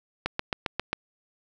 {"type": "click train", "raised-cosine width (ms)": 0.3, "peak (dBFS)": -10, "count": 6, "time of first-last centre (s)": [0.26, 0.93], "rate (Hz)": 7.46, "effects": []}